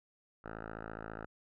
5% pulse tone with low-pass filter, 54.7 Hz, A1, 9 cents flat, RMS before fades -45 dBFS, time 0.44-1.26 s, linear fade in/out 5 ms, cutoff 1300 Hz, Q 4.8, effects none

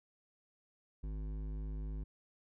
triangle tone with hard clipping, 51.91 Hz, G#1, in tune, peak -40 dBFS, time 1.03-2.04 s, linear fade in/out 10 ms, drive 16 dB, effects none

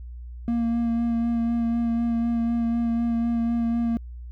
triangle tone with vibrato, 233.1 Hz, A#3, in tune, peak -19 dBFS, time 0.48-3.97 s, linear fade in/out 0 ms, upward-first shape sine, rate 4 Hz, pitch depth 16 cents each way, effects added 60 Hz sine -35 dBFS peak until 4.31 s

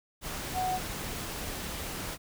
sine tone in noise, 740 Hz, F#5, in tune, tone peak -28 dBFS, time 0.53-0.8 s, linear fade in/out 50 ms, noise pink, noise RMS -37 dBFS, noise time 0.21-2.18 s, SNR +6 dB, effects none

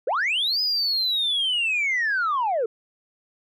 sine linear two-way sweep, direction up then down, 420.3 to 5040 to 420.3 Hz, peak -19 dBFS, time 0.07-2.66 s, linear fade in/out 5 ms, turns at 0.61 s, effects tanh soft clip ceiling -18 dBFS

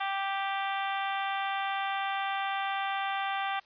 harmonic tone, 392 Hz, G4, in tune, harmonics 2 / 3 / 4 / 5 / 6 / 7 / 8 / 9, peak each -32 / -36 / -38 / -40 / -42 / -43 / -44 / -45 dBFS, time 0-3.6 s, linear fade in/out 10 ms, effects white hiss -60 dBFS RMS until 3.65 s + resampled to 11025 Hz

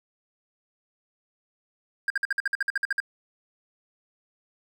triangle tone bursts, 1607 Hz, G6, 43 cents sharp, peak -20 dBFS, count 13, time 2.08-3.002 s, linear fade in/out 2 ms, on 22 ms, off 53 ms, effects none

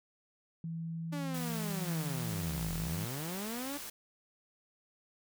sine tone with pitch glide, 164.6 to 163.37 Hz, E3 to E3, -2 to -15 cents, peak -36 dBFS, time 0.64-3.05 s, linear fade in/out 2 ms, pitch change -13 cents, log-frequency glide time 1.84-1.98 s
sawtooth linear two-way sweep, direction down then up, 293.7 to 37.9 to 293.7 Hz, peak -34 dBFS, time 1.12-3.78 s, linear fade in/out 10 ms, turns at 2.75 s
white noise, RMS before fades -44 dBFS, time 1.34-3.9 s, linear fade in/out 5 ms
effects none

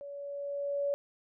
sine tone with level ramp, 567 Hz, C#5, 39 cents sharp, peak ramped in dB -41 to -27 dBFS, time 0.01-0.94 s, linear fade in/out 0 ms, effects none

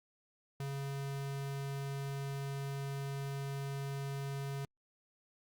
square tone, 138.59 Hz, C#3, in tune, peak -38 dBFS, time 0.6-4.65 s, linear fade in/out 2 ms, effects Opus 48 kbps

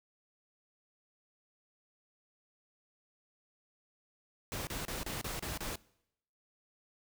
pink noise bursts, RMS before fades -39 dBFS, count 7, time 4.52-5.756 s, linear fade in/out 0 ms, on 150 ms, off 31 ms, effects noise-tail reverb RT60 0.8 s tail -23 dB re dry

